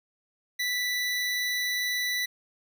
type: tone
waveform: 25% pulse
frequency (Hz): 1975.5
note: B6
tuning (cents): 0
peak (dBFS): -23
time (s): 0.59-2.26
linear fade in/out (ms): 10
effects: none